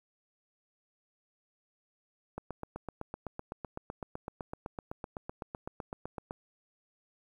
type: click train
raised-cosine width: 1 ms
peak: -24 dBFS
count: 32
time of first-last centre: 2.38-6.309 s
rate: 7.89 Hz
effects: 10-bit